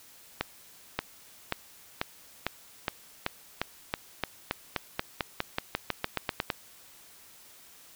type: accelerating click train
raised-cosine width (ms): 0.3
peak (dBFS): -11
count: 23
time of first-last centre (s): 0.41-6.502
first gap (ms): 580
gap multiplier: 0.92
effects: white hiss -54 dBFS RMS until 7.95 s